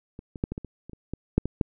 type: clicks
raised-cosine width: 3 ms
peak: -26 / -24 / -12 / -18 / -20 / -24 / -28 / -29 / -18 / -6 / -15 / -9 dBFS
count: 12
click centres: 0.191 / 0.358 / 0.439 / 0.52 / 0.579 / 0.647 / 0.896 / 0.933 / 1.136 / 1.38 / 1.456 / 1.612 s
effects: none

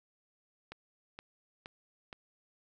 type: click train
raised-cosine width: 0.3 ms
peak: -28 dBFS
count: 4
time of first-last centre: 0.72-2.128 s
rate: 2.13 Hz
effects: none

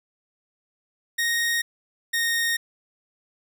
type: tone pair in turn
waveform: sawtooth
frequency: 1864.7 / 1854.5 Hz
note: A#6 / A#6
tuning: 0 / -9 cents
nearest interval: unison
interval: 9 cents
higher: first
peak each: -18 dBFS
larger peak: neither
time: 1.18-1.62 / 2.13-2.57 s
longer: neither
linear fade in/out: 10 ms
effects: none

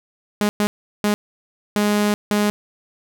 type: tone bursts at uneven times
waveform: sawtooth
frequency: 207.7 Hz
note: G#3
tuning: in tune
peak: -12 dBFS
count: 5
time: 0.41-0.49 / 0.6-0.67 / 1.04-1.14 / 1.76-2.14 / 2.31-2.5 s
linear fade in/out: 0 ms
effects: none

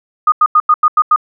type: tone bursts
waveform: sine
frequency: 1231 Hz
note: D#6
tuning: 19 cents flat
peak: -5 dBFS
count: 7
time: 0.27-1.161 s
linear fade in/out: 5 ms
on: 51 ms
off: 89 ms
effects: none

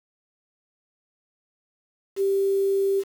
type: tone with quantisation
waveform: sine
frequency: 392 Hz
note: G4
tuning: in tune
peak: -19 dBFS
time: 2.16-3.04 s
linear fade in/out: 50 ms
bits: 7
effects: none

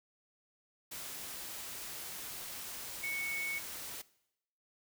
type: tone in noise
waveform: sine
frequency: 2217 Hz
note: C#7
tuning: in tune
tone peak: -35 dBFS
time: 3.03-3.59 s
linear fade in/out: 10 ms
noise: white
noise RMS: -44 dBFS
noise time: 0.91-4.02 s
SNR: +6 dB
effects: noise-tail reverb RT60 0.8 s tail -20 dB re dry

